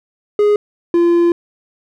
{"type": "tone pair in turn", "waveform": "triangle", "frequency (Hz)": [415.3, 343.3], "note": ["G#4", "F4"], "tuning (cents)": [0, -30], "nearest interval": "minor third", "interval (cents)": 330, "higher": "first", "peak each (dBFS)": -7, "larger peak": "neither", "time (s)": [[0.39, 0.56], [0.94, 1.32]], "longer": "second", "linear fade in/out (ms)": 2, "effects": []}